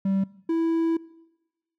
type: tone pair in turn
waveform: triangle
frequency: 194.1 / 329.1 Hz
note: G3 / E4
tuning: -17 / -3 cents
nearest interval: major sixth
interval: 914 cents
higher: second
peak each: -19 dBFS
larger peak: neither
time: 0.05-0.24 / 0.49-0.97 s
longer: second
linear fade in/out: 5 ms
effects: noise-tail reverb RT60 1.0 s tail -21 dB re dry